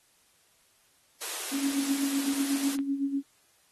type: high-pass noise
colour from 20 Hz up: white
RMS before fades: -35 dBFS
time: 1.21-2.76 s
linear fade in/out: 10 ms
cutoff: 330 Hz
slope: 96 dB/octave
type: tone with tremolo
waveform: sine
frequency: 277.2 Hz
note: C#4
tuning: in tune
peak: -24 dBFS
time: 1.51-3.23 s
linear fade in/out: 50 ms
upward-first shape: sine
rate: 8 Hz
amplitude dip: 65%
type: clicks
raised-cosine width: 0.3 ms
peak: -28 dBFS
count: 3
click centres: 1.719 / 2.339 / 2.789 s
effects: white hiss -65 dBFS RMS until 3.71 s + AAC 32 kbps